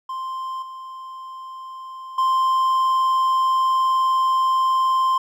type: tone with level steps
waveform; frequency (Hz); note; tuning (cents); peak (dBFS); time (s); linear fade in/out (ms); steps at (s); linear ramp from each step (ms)
triangle; 1046.5; C6; 0; -24 / -31 / -14; 0.09-5.18; 5; 0.62 / 2.18; 5
effects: none